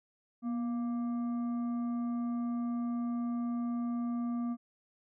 sine tone with frequency modulation, 240 Hz, B3, 49 cents flat, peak -31 dBFS, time 0.42-4.57 s, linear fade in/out 50 ms, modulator 936 Hz, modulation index 0.27, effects none

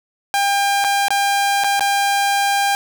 sawtooth tone with dropouts, 800 Hz, G5, 35 cents sharp, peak -11 dBFS, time 0.34-2.75 s, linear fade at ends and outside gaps 0 ms, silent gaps 0.841-0.846 / 1.083-1.105 / 1.637-1.644 / 1.795-1.807 s, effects none

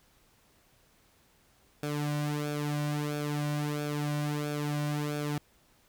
sawtooth tone with flanger, 147.7 Hz, D3, 10 cents sharp, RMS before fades -32 dBFS, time 1.83-5.38 s, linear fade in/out 0 ms, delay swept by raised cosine 1 to 2.4 ms, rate 1.5 Hz, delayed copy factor -0.75, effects pink hiss -65 dBFS RMS until 5.88 s

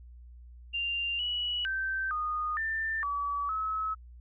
sine tone with pitch steps, 2787 / 2934 / 1554 / 1232 / 1785 / 1144 / 1290 Hz, F7 / F#7 / G6 / D#6 / A6 / D6 / E6, -4 / -15 / -16 / -17 / +24 / -46 / -38 cents, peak -29 dBFS, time 0.73-3.95 s, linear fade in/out 20 ms, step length 460 ms, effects added 60 Hz sine -47 dBFS peak until 4.2 s

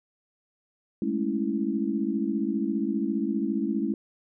sine chord, A major seventh, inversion third, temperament equal with one note detuned, 205.1 / 220 / 277.2 / 329.6 Hz, G#3 / A3 / C#4 / E4, -21 / 0 / 0 / 0 cents, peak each -30 dBFS, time 1.02-3.94 s, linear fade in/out 2 ms, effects none

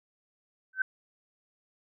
sine tone with exponential growth, 1534 Hz, G6, 38 cents flat, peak -20 dBFS, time 0.73-0.82 s, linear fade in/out 5 ms, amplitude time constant 18 ms, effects none

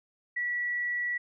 sine tone, 1943 Hz, B6, 29 cents flat, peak -28 dBFS, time 0.36-1.18 s, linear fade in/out 10 ms, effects none

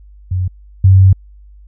sine tone pair in turn, 91.6 / 95.25 Hz, F#2 / G2, -17 / -49 cents, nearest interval minor second, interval 68 cents, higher second, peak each -13 / -3 dBFS, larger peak second, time 0.31-0.48 / 0.84-1.13 s, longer second, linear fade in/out 5 ms, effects added 50 Hz sine -37 dBFS peak until 1.67 s

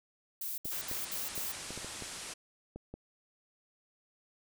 violet noise bursts, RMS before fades -38 dBFS, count 5, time 0.41-1.52 s, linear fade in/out 5 ms, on 170 ms, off 65 ms
clicks, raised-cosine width 2 ms, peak -30 dBFS, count 9, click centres 0.655 / 0.914 / 1.378 / 1.706 / 1.776 / 1.846 / 2.023 / 2.76 / 2.94 s
white low-pass noise, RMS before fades -44 dBFS, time 0.71-2.34 s, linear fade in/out 10 ms, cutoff 10000 Hz, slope 48 dB/octave
effects none

